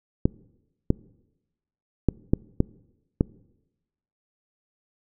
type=clicks; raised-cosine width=3 ms; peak=-5 dBFS; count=6; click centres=0.255 / 0.904 / 2.087 / 2.335 / 2.604 / 3.209 s; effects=noise-tail reverb RT60 1.0 s tail -24 dB re dry